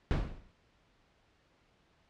brown noise with exponential decay, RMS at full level -24 dBFS, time 0.11-0.51 s, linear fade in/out 0 ms, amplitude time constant 85 ms, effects pink hiss -69 dBFS RMS until 2.09 s + low-pass 4000 Hz 12 dB/octave

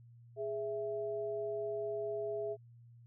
sine tone pair together, 415.5 / 660 Hz, G#4 / E5, +1 / +2 cents, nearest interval minor sixth, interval 801 cents, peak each -37 / -39 dBFS, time 0.36-2.57 s, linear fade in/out 50 ms, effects added 118 Hz sine -55 dBFS peak until 3.06 s

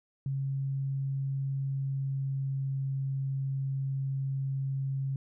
sine tone with pitch glide, 136.4 to 135.61 Hz, C#3 to C#3, -28 to -38 cents, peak -29 dBFS, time 0.26-5.16 s, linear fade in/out 2 ms, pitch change -10 cents, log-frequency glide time 1.66-2.78 s, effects none

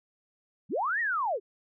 sine linear two-way sweep, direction up then down, 125.7 to 1930 to 355.6 Hz, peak -26 dBFS, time 0.69-1.4 s, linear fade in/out 50 ms, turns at 1 s, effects none

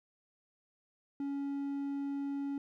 triangle tone, 280 Hz, C#4, 18 cents sharp, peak -32 dBFS, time 1.2-2.58 s, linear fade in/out 2 ms, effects none

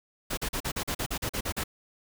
pink noise bursts, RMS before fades -31 dBFS, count 12, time 0.3-1.639 s, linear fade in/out 10 ms, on 74 ms, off 41 ms, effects none

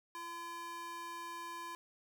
square tone with high-pass filter, 340 Hz, F4, 46 cents flat, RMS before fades -45 dBFS, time 0.15-1.75 s, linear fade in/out 0 ms, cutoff 830 Hz, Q 2.5, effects none

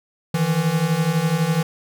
square beating tone pair, 154.1 / 166.1 Hz, D#3 / E3, -16 / +13 cents, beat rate 12 Hz, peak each -23 / -20 dBFS, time 0.34-1.63 s, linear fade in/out 5 ms, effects none

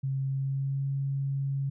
sine tone with pitch glide, 135 to 137.6 Hz, C#3 to C#3, -45 to -12 cents, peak -27 dBFS, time 0.03-1.7 s, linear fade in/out 10 ms, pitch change +33 cents, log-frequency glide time 0.26-0.85 s, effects none

